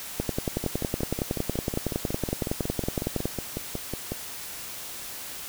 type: two click trains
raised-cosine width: 2 ms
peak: -16 / -12 dBFS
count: 20 / 34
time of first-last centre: 0.64-4.12 / 0.2-3.256 s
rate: 5.46 / 10.8 Hz
effects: white hiss -38 dBFS RMS until 5.48 s